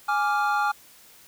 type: chord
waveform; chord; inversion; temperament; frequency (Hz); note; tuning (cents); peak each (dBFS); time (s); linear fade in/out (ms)
triangle; D diminished; second; equal; 830.6 / 1174.7 / 1396.9; Ab5 / D6 / F6; 0 / 0 / 0; -22 / -26 / -24; 0.08-0.72; 10
effects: white hiss -52 dBFS RMS until 1.27 s